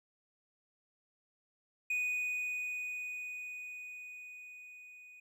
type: tone with level ramp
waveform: triangle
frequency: 2481 Hz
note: D#7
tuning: 6 cents flat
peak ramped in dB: -29 to -51 dBFS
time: 1.9-5.2 s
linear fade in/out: 5 ms
effects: none